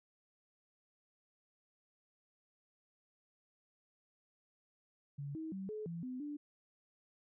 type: tone with pitch steps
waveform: sine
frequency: 142 / 318.8 / 192 / 428.5 / 168.5 / 254.1 / 293.4 Hz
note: C#3 / D#4 / G3 / A4 / E3 / B3 / D4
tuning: +42 / +42 / -36 / -46 / +38 / +49 / -2 cents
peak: -40 dBFS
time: 5.18-6.37 s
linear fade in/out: 10 ms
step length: 170 ms
effects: none